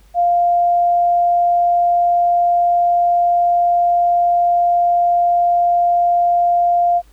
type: tone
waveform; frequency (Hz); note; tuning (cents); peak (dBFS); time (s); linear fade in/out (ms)
sine; 698.5; F5; 0; -11; 0.14-7.02; 50
effects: added 50 Hz sine -46 dBFS peak until 7.12 s + pink hiss -55 dBFS RMS until 7.12 s